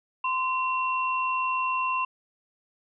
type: tone pair together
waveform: sine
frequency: 1033.6 / 2727 Hz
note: C6 / F7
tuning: -21 / -42 cents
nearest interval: octave + perfect fourth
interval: 1679 cents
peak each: -25 / -30 dBFS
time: 0.24-2.05 s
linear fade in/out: 5 ms
effects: none